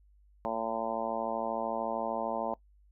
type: harmonic tone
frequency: 113.2 Hz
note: A2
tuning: 50 cents sharp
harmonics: 2 / 3 / 4 / 5 / 6 / 7 / 8 / 9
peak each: -40 / -44 / -41 / -36 / -37 / -39 / -37 / -42 dBFS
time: 0.45-2.54 s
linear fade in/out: 0 ms
effects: noise-tail reverb RT60 0.1 s tail -20 dB re dry + added 50 Hz sine -59 dBFS peak until 2.91 s